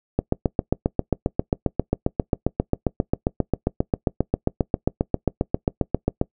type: click train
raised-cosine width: 2 ms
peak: -5 dBFS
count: 46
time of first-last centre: 0.19-6.214 s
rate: 7.47 Hz
effects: noise-tail reverb RT60 0.1 s tail -22 dB re dry